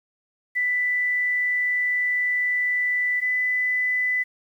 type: tone pair in turn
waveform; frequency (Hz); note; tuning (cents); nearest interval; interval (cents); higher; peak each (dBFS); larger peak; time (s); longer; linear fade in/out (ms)
sine; 1984 / 1999; B6 / B6; +7 / +20; unison; 13; second; -20; neither; 0.55-3.21 / 3.21-4.24; first; 20
effects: 9-bit